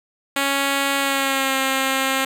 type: tone with pitch glide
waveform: 5% pulse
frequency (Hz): 277.2 to 267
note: C#4 to C4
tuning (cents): 0 to +35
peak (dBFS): -7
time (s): 0.36-2.25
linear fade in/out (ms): 5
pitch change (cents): -65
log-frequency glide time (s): 0.98-1.56
effects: none